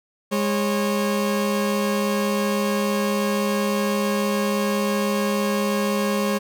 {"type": "tone pair together", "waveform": "30% pulse", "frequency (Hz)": [205.2, 546], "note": ["G#3", "C#5"], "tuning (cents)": [-21, -26], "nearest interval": "octave + perfect fourth", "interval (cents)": 1695, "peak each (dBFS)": [-19, -22], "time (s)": [0.31, 6.39], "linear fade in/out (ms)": 20, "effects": []}